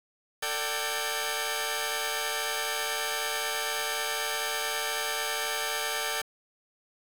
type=tone cluster; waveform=10% pulse; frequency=446.3 / 592 / 768 / 1614 Hz; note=A4 / D5 / G5 / G#6; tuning=+25 / +14 / -36 / -50 cents; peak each=-26 dBFS; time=0.42-6.22 s; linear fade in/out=10 ms; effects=7-bit